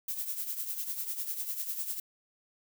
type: noise with tremolo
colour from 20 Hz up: violet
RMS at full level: -33 dBFS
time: 0.08-2 s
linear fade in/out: 5 ms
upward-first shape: triangle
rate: 10 Hz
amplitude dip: 70%
effects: none